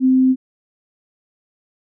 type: tone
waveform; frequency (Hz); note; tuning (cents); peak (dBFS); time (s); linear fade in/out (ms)
sine; 259.4; C4; -15; -10; 0-0.36; 50
effects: none